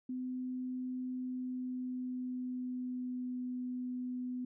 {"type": "tone with pitch glide", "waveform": "sine", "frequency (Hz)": [254.1, 250.2], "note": ["B3", "B3"], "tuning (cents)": [49, 23], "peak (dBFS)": -36, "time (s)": [0.09, 4.45], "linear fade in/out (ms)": 5, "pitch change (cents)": -26, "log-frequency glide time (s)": [1.09, 3.45], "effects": []}